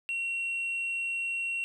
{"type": "tone with tanh clipping", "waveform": "sine", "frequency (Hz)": 2734, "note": "F7", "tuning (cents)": -37, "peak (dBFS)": -30, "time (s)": [0.09, 1.64], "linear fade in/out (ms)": 0, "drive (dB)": 1, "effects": []}